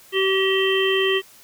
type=harmonic tone with a mistuned harmonic; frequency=384 Hz; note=G4; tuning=36 cents flat; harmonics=1 / 3 / 5 / 7 / 8; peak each=-19 / -30 / -25 / -27 / -24 dBFS; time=0.12-1.22 s; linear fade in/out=50 ms; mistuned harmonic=8; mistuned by=+33 cents; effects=white hiss -49 dBFS RMS until 1.43 s